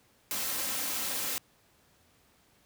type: noise with comb filter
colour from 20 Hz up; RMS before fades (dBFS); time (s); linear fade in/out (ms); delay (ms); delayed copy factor
white; -33; 0.31-1.38; 0; 3.8; +0.5
effects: pink hiss -65 dBFS RMS until 2.65 s + high-pass 60 Hz 12 dB/octave